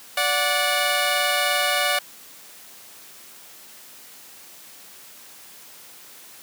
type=tone pair together; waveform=10% pulse; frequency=581.8 / 733 Hz; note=D5 / F#5; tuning=-16 / -16 cents; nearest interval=major third; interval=400 cents; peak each=-14 dBFS; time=0.17-1.99 s; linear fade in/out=5 ms; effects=white hiss -45 dBFS RMS until 6.42 s + high-pass 150 Hz 12 dB/octave